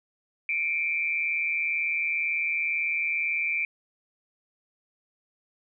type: tone with amplitude modulation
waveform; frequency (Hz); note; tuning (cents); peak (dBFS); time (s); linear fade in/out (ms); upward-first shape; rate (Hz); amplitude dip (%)
sine; 2349; D7; 0; -21; 0.49-3.65; 2; sine; 160; 75
effects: none